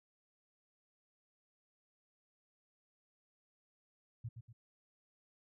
sine tone with echo, 115.7 Hz, A#2, 13 cents flat, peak -39 dBFS, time 4.24-4.29 s, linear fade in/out 10 ms, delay 120 ms, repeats 2, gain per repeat -7 dB, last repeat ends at 4.53 s, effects none

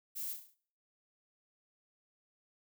violet noise with echo, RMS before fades -41 dBFS, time 0.15-0.34 s, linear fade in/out 20 ms, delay 35 ms, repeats 6, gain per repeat -5 dB, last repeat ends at 0.55 s, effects noise-tail reverb RT60 0.5 s tail -19 dB re dry

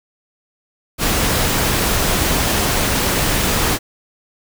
pink noise, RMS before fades -17 dBFS, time 0.98-3.79 s, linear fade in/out 50 ms, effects none

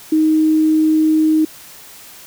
sine tone, 312.9 Hz, D#4, 10 cents sharp, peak -10 dBFS, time 0.12-1.45 s, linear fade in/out 5 ms, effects white hiss -39 dBFS RMS until 2.26 s

